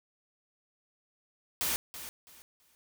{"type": "noise with echo", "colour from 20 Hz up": "white", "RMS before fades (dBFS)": -31, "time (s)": [1.61, 1.76], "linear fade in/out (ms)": 0, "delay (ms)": 330, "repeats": 3, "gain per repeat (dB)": -12, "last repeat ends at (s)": 2.75, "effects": []}